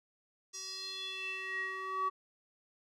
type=tone with band-pass filter sweep; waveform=square; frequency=380 Hz; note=F#4; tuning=46 cents sharp; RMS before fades=-39 dBFS; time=0.53-2.1 s; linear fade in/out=20 ms; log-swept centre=6000 to 1100 Hz; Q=6; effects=none